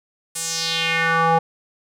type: tone with band-pass filter sweep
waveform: square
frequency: 164.81 Hz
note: E3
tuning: in tune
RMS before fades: -20 dBFS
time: 0.35-1.39 s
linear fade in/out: 10 ms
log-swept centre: 9200 to 760 Hz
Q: 2.7
effects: none